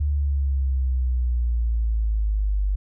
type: exponential sweep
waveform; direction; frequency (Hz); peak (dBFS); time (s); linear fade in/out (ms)
sine; down; 73.7 to 48.53; -19; 0-2.76; 10
effects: none